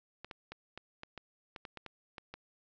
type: clicks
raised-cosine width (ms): 0.3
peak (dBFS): -28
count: 12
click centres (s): 0.246 / 0.312 / 0.52 / 0.776 / 1.034 / 1.177 / 1.562 / 1.652 / 1.773 / 1.863 / 2.182 / 2.34
effects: resampled to 16000 Hz